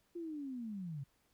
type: linear sweep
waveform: sine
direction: down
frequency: 350.8 to 130.81 Hz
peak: -40 dBFS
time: 0.15-1.04 s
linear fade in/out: 10 ms
effects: pink hiss -75 dBFS RMS until 1.33 s